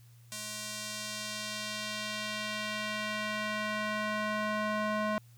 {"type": "tone with band-pass filter sweep", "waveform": "square", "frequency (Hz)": 212.9, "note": "G#3", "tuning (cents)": 43, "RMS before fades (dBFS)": -35, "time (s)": [0.32, 5.18], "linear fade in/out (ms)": 0, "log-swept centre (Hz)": [7700, 1000], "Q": 0.88, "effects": ["added 118 Hz sine -54 dBFS peak until 5.37 s", "white hiss -66 dBFS RMS until 5.37 s"]}